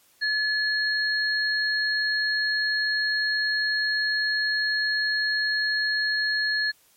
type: tone pair together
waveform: sine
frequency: 1715 / 4287 Hz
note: A6 / C8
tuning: -45 / +41 cents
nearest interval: octave + major third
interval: 1586 cents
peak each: -23 / -27 dBFS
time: 0.21-6.72 s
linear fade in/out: 20 ms
effects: white hiss -60 dBFS RMS until 6.96 s + MP3 64 kbps